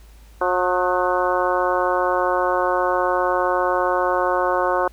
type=harmonic tone with a mistuned harmonic; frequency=180.5 Hz; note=F#3; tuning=43 cents flat; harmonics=2 / 3 / 4 / 5 / 6 / 7 / 8; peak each=-25 / -22 / -25 / -25 / -24 / -28 / -28 dBFS; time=0.41-4.88 s; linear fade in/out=5 ms; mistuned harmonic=8; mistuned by=+53 cents; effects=added 53 Hz sine -43 dBFS peak until 4.92 s + pink hiss -54 dBFS RMS until 4.92 s